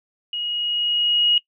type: tone with level ramp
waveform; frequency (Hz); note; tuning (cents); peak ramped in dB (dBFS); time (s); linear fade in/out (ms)
sine; 2889; F#7; -42; -24 to -13; 0.33-1.38; 2
effects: noise-tail reverb RT60 0.1 s tail -21 dB re dry